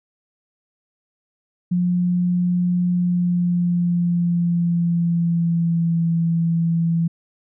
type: tone with pitch glide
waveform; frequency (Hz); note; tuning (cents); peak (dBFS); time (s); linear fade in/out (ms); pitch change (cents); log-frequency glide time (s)
sine; 177.7 to 166.76; F3 to E3; +30 to +20; -16; 1.71-7.08; 10; -110; 2.91-6.05
effects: none